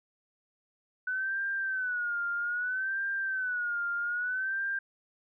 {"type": "tone with vibrato", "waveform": "sine", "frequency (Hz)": 1492, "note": "F#6", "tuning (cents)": 14, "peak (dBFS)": -29, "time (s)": [1.07, 4.79], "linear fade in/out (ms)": 5, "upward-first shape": "sine", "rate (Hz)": 0.62, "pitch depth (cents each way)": 110, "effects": []}